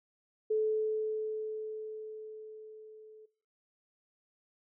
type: tone with level ramp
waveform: sine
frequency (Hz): 433.5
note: A4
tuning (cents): -26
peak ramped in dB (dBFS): -26 to -52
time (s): 0.5-3.26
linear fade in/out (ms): 10
effects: noise-tail reverb RT60 0.6 s tail -21 dB re dry